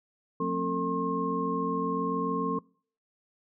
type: tone cluster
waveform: sine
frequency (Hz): 180.2 / 226.7 / 267.4 / 449.7 / 1071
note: F#3 / A#3 / C4 / A4 / C6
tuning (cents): -45 / -48 / +38 / +38 / +40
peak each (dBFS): -33 / -37 / -33 / -32 / -31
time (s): 0.4-2.59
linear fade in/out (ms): 5
effects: noise-tail reverb RT60 0.5 s tail -25 dB re dry